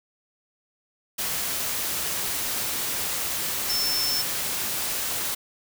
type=tone in noise; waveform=sine; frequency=5330 Hz; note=E8; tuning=18 cents sharp; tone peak=-24 dBFS; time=3.69-4.22 s; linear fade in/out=10 ms; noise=white; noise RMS=-28 dBFS; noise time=1.18-5.35 s; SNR=+1 dB; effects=none